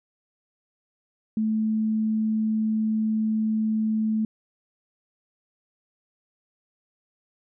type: tone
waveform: sine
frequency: 218.2 Hz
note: A3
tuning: 14 cents flat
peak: -21 dBFS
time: 1.37-4.25 s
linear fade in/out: 2 ms
effects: none